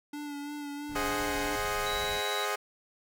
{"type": "tone with vibrato", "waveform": "square", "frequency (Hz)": 290.3, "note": "D4", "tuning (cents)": -20, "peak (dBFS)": -37, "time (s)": [0.13, 1.56], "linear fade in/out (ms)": 5, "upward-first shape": "sine", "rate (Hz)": 3, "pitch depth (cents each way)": 27}
{"type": "noise", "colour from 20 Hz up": "brown", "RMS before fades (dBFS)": -43, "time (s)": [0.88, 2.23], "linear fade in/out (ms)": 50}
{"type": "chord", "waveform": "15% pulse", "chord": "Ab dominant seventh", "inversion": "none", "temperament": "equal", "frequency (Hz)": [415.3, 523.3, 622.3, 740], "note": ["Ab4", "C5", "Eb5", "Gb5"], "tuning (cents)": [0, 0, 0, 0], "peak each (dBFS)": [-27, -30, -31, -31], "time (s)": [0.95, 2.56], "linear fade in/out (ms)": 10}
{"type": "tone", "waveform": "sine", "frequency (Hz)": 3892, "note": "B7", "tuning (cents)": -26, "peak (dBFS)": -35, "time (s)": [1.86, 2.45], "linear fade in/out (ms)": 5}
{"effects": []}